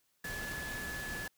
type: tone in noise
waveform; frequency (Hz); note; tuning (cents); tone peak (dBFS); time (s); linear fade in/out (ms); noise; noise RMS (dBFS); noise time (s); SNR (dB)
sine; 1715; A6; -45; -40; 0.24-1.28; 5; pink; -43; 0.24-1.28; 0
effects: white hiss -75 dBFS RMS until 1.37 s